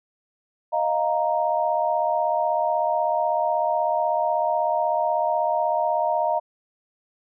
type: chord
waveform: sine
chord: Eb suspended second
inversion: none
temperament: equal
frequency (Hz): 622.3 / 698.5 / 932.3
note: Eb5 / F5 / Bb5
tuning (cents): 0 / 0 / 0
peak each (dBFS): -24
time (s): 0.72-6.4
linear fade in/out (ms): 20
effects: none